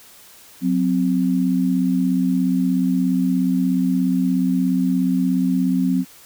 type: tone pair together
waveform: sine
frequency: 183.4 / 260.3 Hz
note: F#3 / C4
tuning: -15 / -9 cents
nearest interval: tritone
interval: 606 cents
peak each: -19 / -18 dBFS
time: 0.61-6.05 s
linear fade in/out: 50 ms
effects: white hiss -46 dBFS RMS until 6.25 s